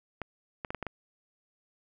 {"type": "clicks", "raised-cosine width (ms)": 0.5, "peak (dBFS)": -20, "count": 6, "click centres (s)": [0.217, 0.648, 0.705, 0.747, 0.827, 0.867], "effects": []}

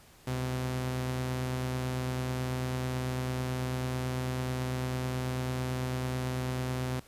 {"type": "tone pair together", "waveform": "sawtooth", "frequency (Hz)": [68.39, 127.7], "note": ["C#2", "C3"], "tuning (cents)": [-23, -42], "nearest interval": "major seventh", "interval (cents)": 1081, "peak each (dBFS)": [-38, -27], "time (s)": [0.27, 7], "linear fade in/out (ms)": 5, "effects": ["pink hiss -57 dBFS RMS until 7.07 s", "resampled to 32000 Hz"]}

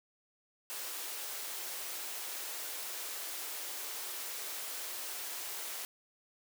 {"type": "high-pass noise", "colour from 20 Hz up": "white", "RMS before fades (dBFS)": -41, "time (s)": [0.7, 5.85], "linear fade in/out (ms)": 0, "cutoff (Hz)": 340, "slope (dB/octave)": 24, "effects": []}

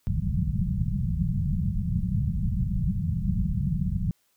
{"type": "low-pass noise", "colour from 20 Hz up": "white", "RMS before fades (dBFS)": -26, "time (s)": [0.07, 4.11], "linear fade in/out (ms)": 0, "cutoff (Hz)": 200, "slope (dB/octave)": 96, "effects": ["white hiss -69 dBFS RMS until 4.36 s"]}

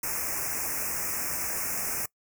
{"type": "band-stop noise", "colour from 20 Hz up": "white", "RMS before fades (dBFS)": -31, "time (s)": [0.03, 2.06], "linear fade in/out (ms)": 5, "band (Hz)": [2600, 5200], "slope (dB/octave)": 96, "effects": ["noise-tail reverb RT60 0.1 s tail -23 dB re dry"]}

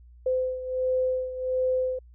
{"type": "beating tone pair", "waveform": "sine", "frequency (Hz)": [512, 513.4], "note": ["C5", "C5"], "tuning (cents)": [-38, -33], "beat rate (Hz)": 1.4, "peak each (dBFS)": [-25, -30], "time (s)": [0.26, 1.99], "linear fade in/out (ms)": 5, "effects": ["added 60 Hz sine -48 dBFS peak until 2.14 s"]}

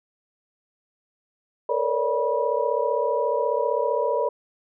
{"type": "tone cluster", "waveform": "sine", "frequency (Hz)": [445.9, 480.9, 557, 593, 973], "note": ["A4", "B4", "C#5", "D5", "B5"], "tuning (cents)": [23, -46, 8, 17, -26], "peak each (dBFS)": -27, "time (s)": [1.69, 4.29], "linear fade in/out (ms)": 5, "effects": []}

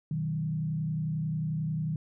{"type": "tone with frequency modulation", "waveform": "sine", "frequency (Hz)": 156.6, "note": "D#3", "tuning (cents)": 11, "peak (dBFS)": -28, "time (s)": [0.11, 1.96], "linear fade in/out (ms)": 2, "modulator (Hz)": 31.2, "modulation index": 0.71, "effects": []}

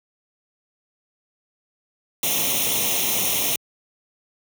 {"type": "noise with comb filter", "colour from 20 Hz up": "white", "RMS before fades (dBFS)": -22, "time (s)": [2.23, 3.56], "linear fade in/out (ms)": 2, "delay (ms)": 0.32, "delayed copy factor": 0.8, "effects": ["high-pass 100 Hz 12 dB/octave"]}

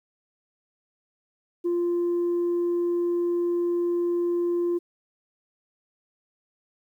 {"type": "tone", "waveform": "sine", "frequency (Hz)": 347.5, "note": "F4", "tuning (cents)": -9, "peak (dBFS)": -20, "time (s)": [1.64, 4.79], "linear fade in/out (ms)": 20, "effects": ["tanh soft clip ceiling -20 dBFS", "10-bit"]}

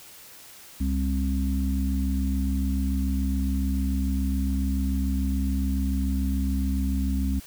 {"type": "harmonic tone", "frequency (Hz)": 67, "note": "C2", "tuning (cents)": 42, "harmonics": [1, 3, 4], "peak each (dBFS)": [-24, -29, -30], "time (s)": [0.8, 7.4], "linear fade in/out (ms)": 10, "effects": ["white hiss -47 dBFS RMS until 7.46 s"]}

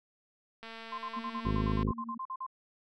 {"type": "click train", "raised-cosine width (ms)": 0.3, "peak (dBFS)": -30, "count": 272, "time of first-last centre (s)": [0.63, 1.829], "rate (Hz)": 226}
{"type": "tone bursts", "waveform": "sine", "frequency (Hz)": 1046.5, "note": "C6", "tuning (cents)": 0, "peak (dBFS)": -35, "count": 15, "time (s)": [0.92, 2.465], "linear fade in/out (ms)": 5, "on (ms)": 61, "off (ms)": 45}
{"type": "tone with tremolo", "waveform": "sine", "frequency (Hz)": 230.6, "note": "A#3", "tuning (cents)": -19, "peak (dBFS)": -37, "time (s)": [1.16, 2.18], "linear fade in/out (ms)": 10, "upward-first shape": "sine", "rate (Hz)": 11, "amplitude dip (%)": 60}
{"type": "harmonic tone", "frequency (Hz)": 52.5, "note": "G#1", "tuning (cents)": 19, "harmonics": [1, 2, 3, 4, 5, 6, 7, 8, 9, 10], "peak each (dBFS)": [-33, -34, -36, -35, -37, -50, -40, -46, -48, -54], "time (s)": [1.45, 1.92], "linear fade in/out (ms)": 5}
{"effects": []}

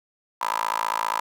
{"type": "tone with high-pass filter", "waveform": "15% pulse", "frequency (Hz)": 55, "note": "A1", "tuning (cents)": 0, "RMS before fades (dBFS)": -26, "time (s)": [0.41, 1.2], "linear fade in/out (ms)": 5, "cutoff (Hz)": 1000, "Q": 6.7, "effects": []}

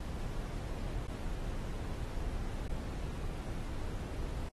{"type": "noise with dropouts", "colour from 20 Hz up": "brown", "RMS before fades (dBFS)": -38, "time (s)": [0, 4.49], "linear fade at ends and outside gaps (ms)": 5, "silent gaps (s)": [[1.07, 1.079], [2.682, 2.692]], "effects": ["AAC 32 kbps"]}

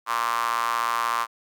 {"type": "tone with high-pass filter", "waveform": "sawtooth", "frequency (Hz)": 116.54, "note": "A#2", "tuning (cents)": 0, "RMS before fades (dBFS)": -25, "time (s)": [0.06, 1.27], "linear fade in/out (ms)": 50, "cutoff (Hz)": 1100, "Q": 6.4, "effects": []}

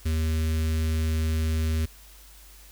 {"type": "tone with notch filter", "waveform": "square", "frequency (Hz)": 79.3, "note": "D#2", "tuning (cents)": 33, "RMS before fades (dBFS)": -25, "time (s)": [0.05, 1.86], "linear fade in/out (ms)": 10, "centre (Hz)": 800, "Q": 0.53, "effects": ["added 50 Hz sine -49 dBFS peak until 2.71 s", "white hiss -52 dBFS RMS until 2.71 s"]}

